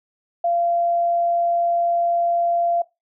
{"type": "tone", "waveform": "sine", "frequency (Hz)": 688, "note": "F5", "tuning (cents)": -26, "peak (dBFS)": -17, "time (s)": [0.44, 2.82], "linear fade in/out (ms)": 5, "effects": ["noise-tail reverb RT60 0.2 s tail -19 dB re dry"]}